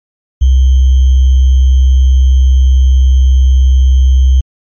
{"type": "tone with sample-and-hold", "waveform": "sine", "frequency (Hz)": 64.9, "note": "C2", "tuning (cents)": -13, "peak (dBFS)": -3, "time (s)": [0.41, 4.41], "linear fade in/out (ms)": 10, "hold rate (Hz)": 3150, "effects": ["MP3 32 kbps"]}